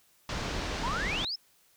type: low-pass noise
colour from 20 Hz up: pink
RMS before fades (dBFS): -34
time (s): 0.29-1.25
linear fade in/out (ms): 2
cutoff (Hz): 6000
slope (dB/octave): 24
type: exponential sweep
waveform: sine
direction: up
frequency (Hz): 880 to 5440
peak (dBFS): -31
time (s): 0.83-1.36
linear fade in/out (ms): 10
effects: white hiss -65 dBFS RMS until 1.76 s